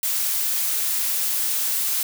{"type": "noise", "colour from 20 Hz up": "blue", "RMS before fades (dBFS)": -23, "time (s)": [0.03, 2.03], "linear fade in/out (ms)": 2, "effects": []}